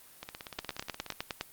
two click trains, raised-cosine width 0.2 ms, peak -16 / -23 dBFS, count 9 / 16, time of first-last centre 0.59-1.411 / 0.23-1.123 s, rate 9.75 / 16.8 Hz, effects white hiss -55 dBFS RMS until 1.52 s + Opus 32 kbps

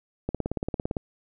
click train, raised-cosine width 2 ms, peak -14 dBFS, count 13, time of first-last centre 0.29-0.968 s, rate 17.7 Hz, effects none

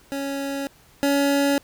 25% pulse tone pair in turn, 277.2 / 281.2 Hz, C#4 / C#4, 0 / +25 cents, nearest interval unison, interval 25 cents, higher second, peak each -22 / -14 dBFS, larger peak second, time 0.12-0.67 / 1.03-1.58 s, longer neither, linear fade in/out 0 ms, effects pink hiss -54 dBFS RMS until 1.63 s

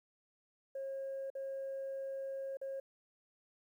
sine tone with dropouts, 541 Hz, C#5, 42 cents flat, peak -37 dBFS, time 0.75-2.8 s, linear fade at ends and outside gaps 5 ms, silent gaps 1.302-1.351 / 2.571-2.614 s, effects tanh soft clip ceiling -36 dBFS + 12-bit

